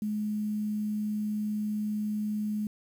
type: tone with quantisation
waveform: sine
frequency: 211.2 Hz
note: G#3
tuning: 29 cents sharp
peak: -28 dBFS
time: 0.02-2.67 s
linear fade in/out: 2 ms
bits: 9
effects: none